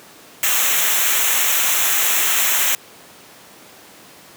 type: noise with comb filter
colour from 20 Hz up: white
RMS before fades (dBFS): -17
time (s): 0.43-2.75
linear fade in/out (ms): 2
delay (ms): 0.21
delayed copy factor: -0.75
effects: pink hiss -43 dBFS RMS until 4.36 s + high-pass 200 Hz 12 dB/octave